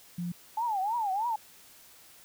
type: tone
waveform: sine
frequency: 174.61 Hz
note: F3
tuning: in tune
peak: -31 dBFS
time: 0.18-0.32 s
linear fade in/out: 5 ms
type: tone with vibrato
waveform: sine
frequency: 850 Hz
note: G#5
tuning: 40 cents sharp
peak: -27 dBFS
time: 0.57-1.36 s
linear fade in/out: 5 ms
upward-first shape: triangle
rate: 3.2 Hz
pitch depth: 250 cents each way
effects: white hiss -55 dBFS RMS until 2.24 s